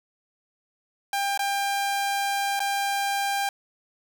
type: tone with dropouts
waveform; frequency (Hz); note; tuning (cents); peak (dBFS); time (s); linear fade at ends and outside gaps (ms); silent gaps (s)
sawtooth; 797; G5; +28; -20; 1.13-3.49; 2; 1.376-1.392 / 2.594-2.602
effects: none